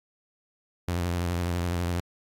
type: tone with vibrato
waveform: sawtooth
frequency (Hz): 87.31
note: F2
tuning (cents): 0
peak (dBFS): -22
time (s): 0.88-2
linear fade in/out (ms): 0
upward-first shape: triangle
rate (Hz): 12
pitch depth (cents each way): 58
effects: AAC 64 kbps